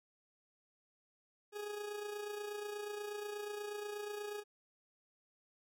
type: tone with amplitude modulation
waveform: 40% pulse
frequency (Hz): 415.3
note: G#4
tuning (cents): 0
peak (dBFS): -38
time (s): 1.52-4.44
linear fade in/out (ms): 50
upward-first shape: sine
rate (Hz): 28.3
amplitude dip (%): 50
effects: none